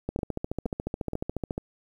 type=two click trains; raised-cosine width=2 ms; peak=-18 / -16 dBFS; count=3 / 22; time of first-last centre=0.19-1.133 / 0.09-1.579 s; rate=2.12 / 14.1 Hz; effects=9-bit